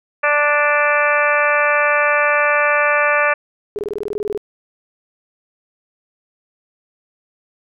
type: harmonic tone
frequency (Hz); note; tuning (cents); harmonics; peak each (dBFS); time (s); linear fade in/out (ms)
293.7; D4; 0; 2 / 3 / 4 / 5 / 6 / 7 / 8 / 9; -18 / -25 / -19 / -21 / -19 / -28 / -21 / -26; 0.23-3.34; 10
type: tone bursts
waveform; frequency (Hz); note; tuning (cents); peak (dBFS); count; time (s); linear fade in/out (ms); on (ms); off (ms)
sine; 415.3; G#4; 0; -19; 13; 3.76-4.376; 0; 28; 21
effects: none